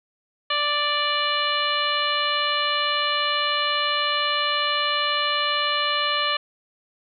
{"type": "harmonic tone", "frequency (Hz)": 587.3, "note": "D5", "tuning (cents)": 0, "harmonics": [1, 2, 3, 4, 5, 6, 7], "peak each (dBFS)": [-31, -25, -29, -30, -26, -31, -30], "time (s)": [0.5, 6.37], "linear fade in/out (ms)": 5, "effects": []}